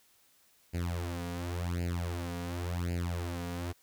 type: tone with flanger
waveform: sawtooth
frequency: 87 Hz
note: F2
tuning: 6 cents flat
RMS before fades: -35 dBFS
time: 0.73-3.73 s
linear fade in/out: 20 ms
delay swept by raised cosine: 0.42 to 4.22 ms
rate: 0.91 Hz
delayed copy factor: +0.95
effects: white hiss -66 dBFS RMS until 3.82 s